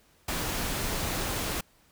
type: noise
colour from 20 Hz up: pink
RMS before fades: -31 dBFS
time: 0.28-1.61 s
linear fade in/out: 5 ms
effects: pink hiss -63 dBFS RMS until 1.91 s